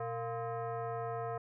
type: tone with frequency modulation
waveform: sine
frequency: 120.2 Hz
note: B2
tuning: 46 cents flat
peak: -35 dBFS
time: 0-1.38 s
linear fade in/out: 5 ms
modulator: 579 Hz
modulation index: 1.7
effects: none